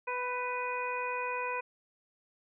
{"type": "harmonic tone with a mistuned harmonic", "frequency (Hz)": 495.4, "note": "B4", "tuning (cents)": 5, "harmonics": [1, 2, 3, 4, 5], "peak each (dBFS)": [-38, -35, -42, -45, -38], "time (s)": [0.07, 1.61], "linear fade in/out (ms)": 10, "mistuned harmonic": 3, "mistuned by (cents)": 18, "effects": []}